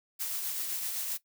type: noise with tremolo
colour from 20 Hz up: blue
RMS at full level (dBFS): -33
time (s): 0.19-1.18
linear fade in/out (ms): 20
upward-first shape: triangle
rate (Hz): 7.8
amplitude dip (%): 35
effects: noise-tail reverb RT60 0.1 s tail -17 dB re dry